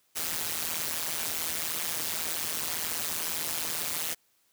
white noise with amplitude modulation, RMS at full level -28 dBFS, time 0.15-4.15 s, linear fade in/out 20 ms, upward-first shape sine, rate 162 Hz, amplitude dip 100%, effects white hiss -69 dBFS RMS until 4.52 s + high-pass 80 Hz 12 dB/octave

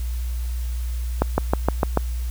accelerating click train, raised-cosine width 1 ms, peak -3 dBFS, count 6, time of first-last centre 1.22-1.973 s, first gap 160 ms, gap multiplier 0.97, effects added 60 Hz sine -23 dBFS peak until 2.3 s + white hiss -44 dBFS RMS until 2.3 s

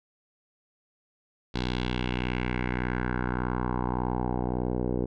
10% pulse tone with low-pass filter sweep, 61.74 Hz, B1, in tune, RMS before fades -29 dBFS, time 1.54-5.06 s, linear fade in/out 10 ms, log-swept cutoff 4100 to 490 Hz, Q 2.7, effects none

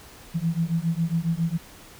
sine beating tone pair, 162.6 / 169.9 Hz, E3 / F3, -23 / -47 cents, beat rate 7.3 Hz, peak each -25 dBFS, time 0.34-1.58 s, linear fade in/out 20 ms, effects pink hiss -47 dBFS RMS until 1.99 s

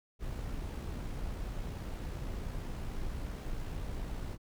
brown noise with amplitude modulation, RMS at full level -37 dBFS, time 0.19-4.38 s, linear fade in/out 50 ms, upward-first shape sine, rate 60.2 Hz, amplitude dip 30%, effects none

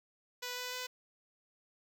5% pulse tone with pitch steps, 493.9 / 497.9 / 502 Hz, B4 / B4 / B4, 0 / +14 / +28 cents, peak -27 dBFS, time 0.42-0.87 s, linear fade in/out 10 ms, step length 150 ms, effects none

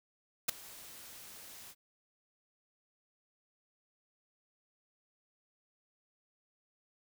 white noise with ADSR envelope, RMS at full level -27 dBFS, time 0.48-1.75 s, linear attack 12 ms, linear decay 6 ms, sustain -24 dB, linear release 49 ms, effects none

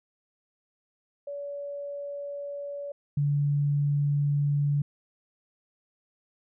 sine tone pair in turn, 570 / 144.16 Hz, C#5 / D3, +48 / -32 cents, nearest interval 2 octaves, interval 2380 cents, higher first, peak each -33 / -22 dBFS, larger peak second, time 1.27-2.92 / 3.17-4.82 s, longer neither, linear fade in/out 5 ms, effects none

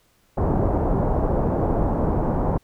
pink low-pass noise, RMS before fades -21 dBFS, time 0.37-2.58 s, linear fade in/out 10 ms, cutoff 890 Hz, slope 24 dB/octave, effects pink hiss -62 dBFS RMS until 2.63 s

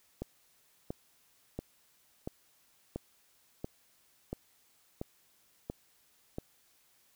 click train, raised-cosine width 2 ms, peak -23 dBFS, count 10, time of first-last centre 0.22-6.384 s, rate 1.46 Hz, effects white hiss -68 dBFS RMS until 7.15 s

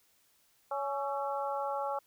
harmonic tone with a mistuned harmonic, 279.8 Hz, C#4, 16 cents sharp, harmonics 2 / 3 / 4 / 5, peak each -36 / -35 / -40 / -41 dBFS, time 0.71-1.99 s, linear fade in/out 5 ms, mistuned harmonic 5, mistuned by -70 cents, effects white hiss -69 dBFS RMS until 2.06 s

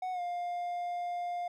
triangle tone with pitch glide, 740 to 704.5 Hz, F#5 to F5, 0 to +15 cents, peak -31 dBFS, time 0.02-1.48 s, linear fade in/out 5 ms, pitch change -85 cents, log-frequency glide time 0.12-0.21 s, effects none

